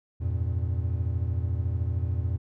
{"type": "chord", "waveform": "triangle", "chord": "E diminished", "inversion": "none", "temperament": "equal with one note detuned", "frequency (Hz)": [84.43, 98, 116.54], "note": ["E2", "G2", "Bb2"], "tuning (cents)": [42, 0, 0], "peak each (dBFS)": [-25, -31, -29], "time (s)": [0.2, 2.38], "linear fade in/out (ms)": 20, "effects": []}